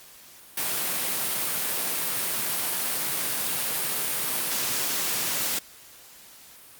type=high-pass noise; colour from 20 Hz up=white; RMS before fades=-27 dBFS; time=0.57-5.59 s; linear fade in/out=5 ms; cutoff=110 Hz; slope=96 dB/octave; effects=white hiss -49 dBFS RMS until 6.79 s + Opus 48 kbps